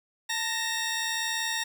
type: tone pair together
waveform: 15% pulse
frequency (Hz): 892 / 1864.7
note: A5 / A#6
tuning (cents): +23 / 0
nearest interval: octave + minor second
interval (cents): 1277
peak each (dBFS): -27 / -23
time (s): 0.29-1.64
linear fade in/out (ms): 10
effects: none